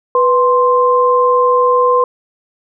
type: tone pair together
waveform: sine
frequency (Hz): 493.9 / 1046.5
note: B4 / C6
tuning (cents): 0 / 0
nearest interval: octave + minor second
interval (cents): 1300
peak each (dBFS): -11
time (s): 0.15-2.04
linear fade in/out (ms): 2
effects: none